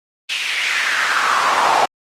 brown noise with high-pass filter sweep, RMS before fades -17 dBFS, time 0.29-1.86 s, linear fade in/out 10 ms, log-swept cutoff 2900 to 780 Hz, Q 3.2, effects low-pass 8000 Hz 12 dB/octave + Opus 24 kbps

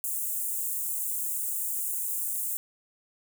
white high-pass noise, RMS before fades -31 dBFS, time 0.04-2.57 s, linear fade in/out 0 ms, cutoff 7400 Hz, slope 48 dB/octave, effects none

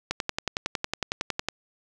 click train, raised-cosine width 0.2 ms, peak -9 dBFS, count 16, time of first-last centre 0.11-1.486 s, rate 10.9 Hz, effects none

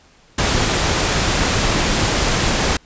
pink noise, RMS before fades -17 dBFS, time 0.38-2.77 s, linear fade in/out 5 ms, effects pink hiss -51 dBFS RMS until 2.85 s + resampled to 16000 Hz

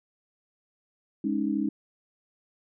sine chord, Ab suspended fourth, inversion none, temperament equal, 207.7 / 277.2 / 311.1 Hz, Ab3 / Db4 / Eb4, 0 / 0 / 0 cents, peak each -29 dBFS, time 1.24-1.69 s, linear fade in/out 5 ms, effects none

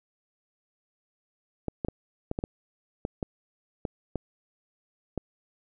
clicks, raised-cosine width 2 ms, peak -16 dBFS, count 11, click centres 1.683 / 1.848 / 1.885 / 2.314 / 2.389 / 2.439 / 3.051 / 3.228 / 3.852 / 4.157 / 5.177 s, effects none

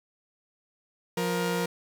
sawtooth tone pair together, 176.6 / 471.5 Hz, F3 / A#4, +20 / +20 cents, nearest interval octave + perfect fourth, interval 1700 cents, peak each -25 dBFS, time 1.17-1.66 s, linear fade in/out 5 ms, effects none

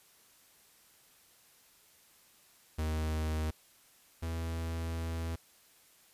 45% pulse tone pair in turn, 78.3 / 82.31 Hz, D#2 / E2, +11 / -2 cents, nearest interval minor second, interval 87 cents, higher second, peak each -31 / -34 dBFS, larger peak first, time 2.78-3.51 / 4.22-5.36 s, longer second, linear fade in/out 10 ms, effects white hiss -63 dBFS RMS until 6.13 s + resampled to 32000 Hz

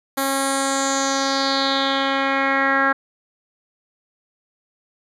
10% pulse tone with low-pass filter sweep, 272.1 Hz, C#4, 32 cents flat, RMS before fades -20 dBFS, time 0.17-2.93 s, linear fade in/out 10 ms, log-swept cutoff 12000 to 1600 Hz, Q 3.9, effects none

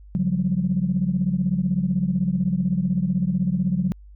sine tone cluster, 138.9 / 179.2 / 195.1 Hz, C#3 / F3 / G3, +4 / +45 / -8 cents, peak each -27 / -21 / -24 dBFS, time 0.15-3.92 s, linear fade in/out 0 ms, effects tanh soft clip ceiling -10 dBFS + added 50 Hz sine -42 dBFS peak until 4.15 s

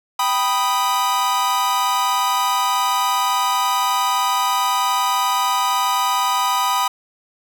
45% pulse chord, G augmented, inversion none, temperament equal, 784 / 987.8 / 1244.5 Hz, G5 / B5 / D#6, 0 / 0 / 0 cents, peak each -24 / -19 / -22 dBFS, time 0.19-6.88 s, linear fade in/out 5 ms, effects none

